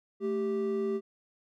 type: tone pair together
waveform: triangle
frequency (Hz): 220 / 392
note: A3 / G4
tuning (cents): 0 / 0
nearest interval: minor seventh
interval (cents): 1000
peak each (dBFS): -32 / -27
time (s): 0.2-1.01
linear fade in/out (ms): 50
effects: none